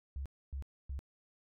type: tone bursts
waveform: sine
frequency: 68.3 Hz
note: C#2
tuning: 25 cents flat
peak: -37 dBFS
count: 3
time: 0.16-0.991 s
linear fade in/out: 0 ms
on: 97 ms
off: 270 ms
effects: none